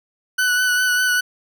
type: tone with vibrato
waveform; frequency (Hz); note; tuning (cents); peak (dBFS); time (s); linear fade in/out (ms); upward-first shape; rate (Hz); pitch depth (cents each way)
40% pulse; 1489; F#6; +11; -15; 0.38-1.21; 10; sine; 5; 21
effects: none